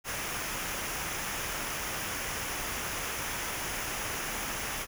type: noise with comb filter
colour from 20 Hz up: pink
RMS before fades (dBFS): -35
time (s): 0.04-4.87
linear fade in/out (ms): 50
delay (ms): 0.24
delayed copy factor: -0.55
effects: none